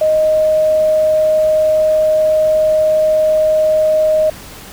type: tone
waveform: sine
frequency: 622.3 Hz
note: D#5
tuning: in tune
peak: -9 dBFS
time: 0.01-4.3 s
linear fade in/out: 5 ms
effects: pink hiss -34 dBFS RMS until 4.72 s